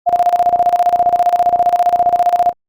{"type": "tone with tremolo", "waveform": "sine", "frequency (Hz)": 704, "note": "F5", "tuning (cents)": 14, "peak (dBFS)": -7, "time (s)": [0.06, 2.53], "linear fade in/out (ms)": 20, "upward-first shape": "square", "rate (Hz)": 15, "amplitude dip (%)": 75, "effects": ["Opus 32 kbps"]}